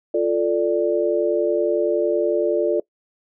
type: chord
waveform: sine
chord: D minor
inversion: first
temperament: equal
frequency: 349.2 / 440 / 587.3 Hz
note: F4 / A4 / D5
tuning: 0 / 0 / 0 cents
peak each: -21 dBFS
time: 0.14-2.8 s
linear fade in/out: 5 ms
effects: noise-tail reverb RT60 0.1 s tail -22 dB re dry